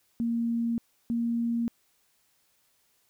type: tone pair in turn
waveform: sine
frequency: 232.8 / 233.8 Hz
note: A#3 / A#3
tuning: -2 / +5 cents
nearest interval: unison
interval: 7 cents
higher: second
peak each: -25 dBFS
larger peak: neither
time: 0.2-0.78 / 1.1-1.68 s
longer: neither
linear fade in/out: 0 ms
effects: white hiss -69 dBFS RMS until 3.09 s